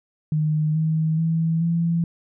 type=tone with pitch steps; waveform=sine; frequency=153.8 / 158.4 / 163.13 / 168.01 Hz; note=D#3 / D#3 / E3 / E3; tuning=-20 / +31 / -18 / +33 cents; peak=-18 dBFS; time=0.32-2.04 s; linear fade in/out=2 ms; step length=430 ms; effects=none